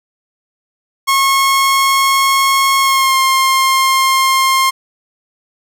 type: tone with pitch glide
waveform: sawtooth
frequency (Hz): 1088 to 1062.5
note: C#6 to C6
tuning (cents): -33 to +26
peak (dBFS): -6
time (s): 1.07-4.71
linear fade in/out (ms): 20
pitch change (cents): -41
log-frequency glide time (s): 2.8-3.16
effects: none